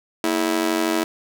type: tone with amplitude modulation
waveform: sawtooth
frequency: 325.8 Hz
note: E4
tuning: 20 cents flat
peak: -11 dBFS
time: 0.24-1.04 s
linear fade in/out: 2 ms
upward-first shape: sine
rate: 92.7 Hz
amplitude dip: 95%
effects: none